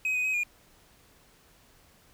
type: tone with pitch steps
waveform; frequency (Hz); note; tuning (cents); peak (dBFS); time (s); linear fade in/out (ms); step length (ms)
triangle; 2529 / 2496 / 2534 / 2428; D#7 / D#7 / D#7 / D#7; +28 / +5 / +31 / -43; -24; 0.05-0.434; 2; 96
effects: pink hiss -60 dBFS RMS until 2.13 s